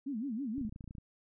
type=tone with vibrato; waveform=sine; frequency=246.9 Hz; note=B3; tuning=in tune; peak=-34 dBFS; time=0.06-0.69 s; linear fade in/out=10 ms; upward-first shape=sine; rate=6.2 Hz; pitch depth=270 cents each way
type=clicks; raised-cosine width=5 ms; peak=-34 dBFS; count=12; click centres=0.581 / 0.613 / 0.65 / 0.693 / 0.725 / 0.761 / 0.808 / 0.842 / 0.877 / 0.909 / 0.952 / 0.983 s
effects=none